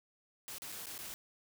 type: noise with dropouts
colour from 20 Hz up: white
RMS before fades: -45 dBFS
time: 0.48-1.14 s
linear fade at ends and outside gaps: 0 ms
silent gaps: 0.583-0.62 / 0.719-0.723 / 0.858-0.868 / 0.979-0.989 s
effects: none